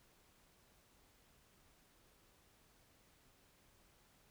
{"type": "silence", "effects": ["pink hiss -70 dBFS RMS until 4.3 s"]}